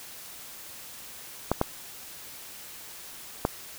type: clicks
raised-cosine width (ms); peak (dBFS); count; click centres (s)
1; -8; 3; 1.516 / 1.614 / 3.451
effects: white hiss -44 dBFS RMS until 3.78 s